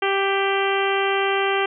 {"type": "harmonic tone with a mistuned harmonic", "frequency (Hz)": 392, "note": "G4", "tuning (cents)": 0, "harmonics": [1, 2, 3, 4, 5, 6, 7, 8], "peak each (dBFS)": [-22, -25, -27, -28, -29, -30, -30, -31], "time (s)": [0.02, 1.66], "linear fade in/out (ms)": 5, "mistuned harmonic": 5, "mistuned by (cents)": 23, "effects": []}